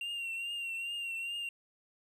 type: tone with vibrato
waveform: triangle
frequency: 2762 Hz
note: F7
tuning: 20 cents flat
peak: -34 dBFS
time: 0.01-1.49 s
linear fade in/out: 2 ms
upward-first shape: triangle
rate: 2.4 Hz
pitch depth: 49 cents each way
effects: none